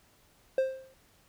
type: tone with exponential decay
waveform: triangle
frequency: 527 Hz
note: C5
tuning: 12 cents sharp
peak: -19 dBFS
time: 0.58-0.94 s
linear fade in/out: 2 ms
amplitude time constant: 78 ms
effects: pink hiss -64 dBFS RMS until 1.28 s